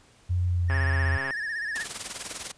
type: tone with pitch glide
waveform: sine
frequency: 89.3 to 85.22 Hz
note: F2 to F2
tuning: +39 to -42 cents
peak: -22 dBFS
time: 0.29-1.18 s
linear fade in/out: 20 ms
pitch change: -81 cents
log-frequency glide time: 0.45-0.88 s
type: tone with vibrato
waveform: triangle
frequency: 1760 Hz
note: A6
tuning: in tune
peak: -27 dBFS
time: 0.68-1.86 s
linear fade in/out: 50 ms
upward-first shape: sine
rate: 16 Hz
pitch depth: 95 cents each way
type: click train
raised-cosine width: 0.5 ms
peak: -19 dBFS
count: 83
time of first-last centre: 0.7-1.307 s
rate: 135 Hz
type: noise with tremolo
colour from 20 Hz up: white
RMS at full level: -31 dBFS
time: 1.75-2.52 s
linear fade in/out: 10 ms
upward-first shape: triangle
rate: 20 Hz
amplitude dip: 80%
effects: pink hiss -58 dBFS RMS until 2.57 s + resampled to 22050 Hz